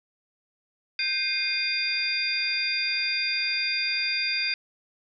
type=tone cluster; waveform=sine; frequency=1566 / 2111 / 2464 / 3604 / 4771 Hz; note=G6 / C7 / D#7 / A7 / D8; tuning=-2 / +15 / -17 / +41 / +26 cents; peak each=-35 / -33 / -28 / -35 / -28 dBFS; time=0.99-4.54 s; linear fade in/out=2 ms; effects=none